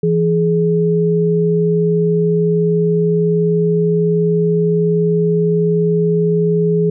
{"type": "tone pair together", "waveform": "sine", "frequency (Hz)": [166.9, 420.6], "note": ["E3", "G#4"], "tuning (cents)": [22, 22], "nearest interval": "octave + major third", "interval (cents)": 1600, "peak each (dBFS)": -14, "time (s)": [0.03, 6.9], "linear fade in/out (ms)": 5, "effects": []}